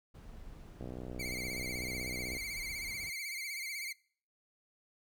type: noise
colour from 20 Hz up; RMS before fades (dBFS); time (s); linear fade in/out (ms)
brown; -50; 0.14-3.1; 10
type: click train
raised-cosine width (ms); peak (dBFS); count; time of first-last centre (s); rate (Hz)
2; -30; 98; 0.81-2.367; 62.3
type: tone with vibrato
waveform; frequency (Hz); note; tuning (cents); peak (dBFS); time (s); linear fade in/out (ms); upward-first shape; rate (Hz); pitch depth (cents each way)
sawtooth; 2190; C#7; -22; -35; 1.19-3.93; 10; sine; 16; 97
effects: noise-tail reverb RT60 0.5 s tail -23 dB re dry